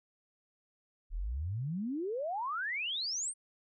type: exponential sweep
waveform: sine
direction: up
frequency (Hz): 35.38 to 9220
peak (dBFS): -33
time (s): 1.1-3.34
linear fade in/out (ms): 50
effects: none